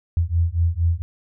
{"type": "beating tone pair", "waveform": "sine", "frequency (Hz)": [82.41, 86.71], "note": ["E2", "F2"], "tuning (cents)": [0, -12], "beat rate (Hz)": 4.3, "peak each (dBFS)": -20, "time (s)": [0.17, 1.02], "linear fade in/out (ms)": 0, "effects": []}